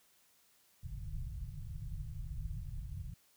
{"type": "low-pass noise", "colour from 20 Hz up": "pink", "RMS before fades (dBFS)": -42, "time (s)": [0.83, 3.14], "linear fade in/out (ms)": 5, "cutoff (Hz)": 160, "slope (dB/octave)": 96, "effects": ["white hiss -69 dBFS RMS until 3.36 s"]}